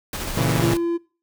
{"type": "noise with tremolo", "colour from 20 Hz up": "pink", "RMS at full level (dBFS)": -28, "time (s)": [0.13, 0.77], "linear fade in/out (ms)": 2, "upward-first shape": "square", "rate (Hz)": 14, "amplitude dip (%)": 25}
{"type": "chord", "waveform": "sawtooth", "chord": "A# diminished", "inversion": "none", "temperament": "equal", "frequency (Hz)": [116.54, 138.59, 164.81], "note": ["A#2", "C#3", "E3"], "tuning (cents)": [0, 0, 0], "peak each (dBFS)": -19, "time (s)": [0.37, 0.74], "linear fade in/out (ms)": 5}
{"type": "tone", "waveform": "triangle", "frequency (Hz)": 340, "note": "F4", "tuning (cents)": -46, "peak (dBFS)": -18, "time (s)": [0.61, 0.98], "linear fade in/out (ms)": 20}
{"effects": ["noise-tail reverb RT60 0.4 s tail -23 dB re dry"]}